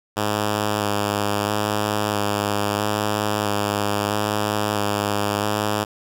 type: tone with vibrato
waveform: 5% pulse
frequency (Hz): 103.83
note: G#2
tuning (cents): 0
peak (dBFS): -9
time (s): 0.16-5.85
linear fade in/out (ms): 20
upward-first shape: square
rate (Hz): 0.76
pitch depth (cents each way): 16
effects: none